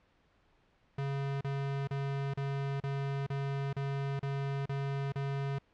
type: tone bursts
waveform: square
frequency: 138.59 Hz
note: C#3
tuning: in tune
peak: -33 dBFS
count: 10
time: 0.98-5.586 s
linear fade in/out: 5 ms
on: 430 ms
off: 34 ms
effects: pink hiss -69 dBFS RMS until 5.73 s + low-pass 3000 Hz 12 dB/octave